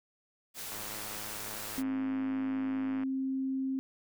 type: noise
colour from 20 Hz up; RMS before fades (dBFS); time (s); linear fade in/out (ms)
white; -41; 0.54-1.83; 50
type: click train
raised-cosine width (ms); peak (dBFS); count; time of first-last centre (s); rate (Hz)
0.5; -30; 244; 0.72-3.034; 105
type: tone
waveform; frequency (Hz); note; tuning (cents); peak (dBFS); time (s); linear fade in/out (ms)
sine; 265.6; C4; +26; -30; 1.78-3.79; 0
effects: none